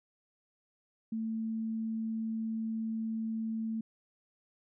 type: tone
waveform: sine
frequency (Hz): 222.9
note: A3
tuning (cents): +23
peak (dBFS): -32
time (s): 1.12-3.81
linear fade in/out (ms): 5
effects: none